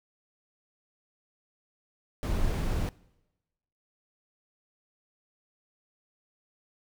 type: noise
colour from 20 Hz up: brown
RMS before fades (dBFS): -28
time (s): 2.23-2.89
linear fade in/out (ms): 0
effects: noise-tail reverb RT60 1.0 s tail -22 dB re dry